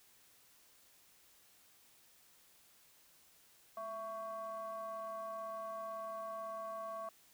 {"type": "ring-modulated tone", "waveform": "triangle", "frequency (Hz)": 227.5, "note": "A#3", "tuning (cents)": -42, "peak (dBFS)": -36, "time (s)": [3.77, 7.09], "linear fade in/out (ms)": 2, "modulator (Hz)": 891, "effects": ["white hiss -66 dBFS RMS until 7.33 s"]}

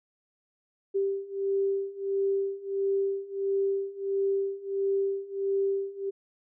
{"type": "beating tone pair", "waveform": "sine", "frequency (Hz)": [392, 393.5], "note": ["G4", "G4"], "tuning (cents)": [0, 7], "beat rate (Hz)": 1.5, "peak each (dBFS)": [-30, -28], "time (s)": [0.94, 6.11], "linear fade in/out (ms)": 20, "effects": []}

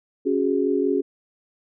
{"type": "chord", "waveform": "sine", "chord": "C# suspended fourth", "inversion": "none", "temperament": "equal", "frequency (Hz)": [277.2, 370, 415.3], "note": ["C#4", "F#4", "G#4"], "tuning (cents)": [0, 0, 0], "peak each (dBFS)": -23, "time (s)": [0.25, 1.02], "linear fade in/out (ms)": 20, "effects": []}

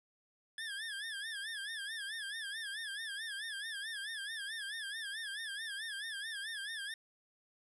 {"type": "tone with vibrato", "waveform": "25% pulse", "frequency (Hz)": 1702, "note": "G#6", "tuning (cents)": 42, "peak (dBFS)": -36, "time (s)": [0.58, 6.94], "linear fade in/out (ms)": 2, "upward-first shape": "sine", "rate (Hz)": 4.6, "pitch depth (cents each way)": 130, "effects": ["resampled to 24000 Hz"]}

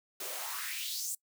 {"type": "noise with high-pass filter sweep", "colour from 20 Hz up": "white", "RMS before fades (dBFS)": -38, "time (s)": [0.2, 1.15], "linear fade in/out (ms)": 5, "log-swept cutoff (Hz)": [360, 8400], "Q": 3.4, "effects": ["noise-tail reverb RT60 0.1 s tail -23 dB re dry"]}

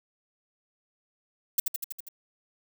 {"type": "noise with echo", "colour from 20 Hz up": "violet", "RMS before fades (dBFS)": -23, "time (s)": [1.58, 1.6], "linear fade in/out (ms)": 5, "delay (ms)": 81, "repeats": 6, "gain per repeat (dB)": -3, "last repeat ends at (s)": 2.086, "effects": []}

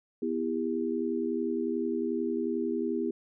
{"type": "chord", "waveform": "sine", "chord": "E minor", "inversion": "second", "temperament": "equal with one note detuned", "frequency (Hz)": [246.9, 329.6, 400.7], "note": ["B3", "E4", "G4"], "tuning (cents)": [0, 0, 38], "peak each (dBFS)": -32, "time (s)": [0.22, 3.11], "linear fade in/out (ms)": 5, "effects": []}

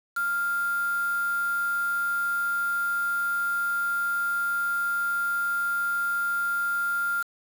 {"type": "tone with quantisation", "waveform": "sine", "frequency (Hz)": 1396.9, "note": "F6", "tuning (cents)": 0, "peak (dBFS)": -24, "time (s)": [0.16, 7.23], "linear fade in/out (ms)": 10, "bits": 6, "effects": []}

